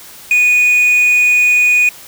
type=tone with quantisation; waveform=triangle; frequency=2470 Hz; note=D#7; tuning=13 cents flat; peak=-6 dBFS; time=0.31-1.89 s; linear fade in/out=2 ms; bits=5; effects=white hiss -36 dBFS RMS until 2.07 s